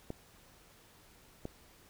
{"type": "clicks", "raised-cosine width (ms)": 2, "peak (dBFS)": -25, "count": 2, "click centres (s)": [0.104, 1.454], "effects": ["pink hiss -61 dBFS RMS until 1.89 s"]}